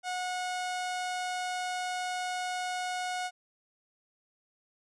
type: tone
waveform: sawtooth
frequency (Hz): 729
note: F#5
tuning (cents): -26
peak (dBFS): -28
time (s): 0.03-3.31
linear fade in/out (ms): 50
effects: resampled to 22050 Hz